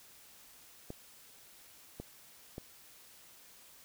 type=clicks; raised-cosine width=2 ms; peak=-28 dBFS; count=3; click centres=0.904 / 2 / 2.581 s; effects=white hiss -58 dBFS RMS until 3.84 s